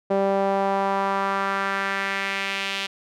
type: tone with band-pass filter sweep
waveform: sawtooth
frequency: 196 Hz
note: G3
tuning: in tune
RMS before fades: -24 dBFS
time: 0.1-2.87 s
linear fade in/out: 10 ms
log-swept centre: 550 to 3100 Hz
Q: 2
effects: none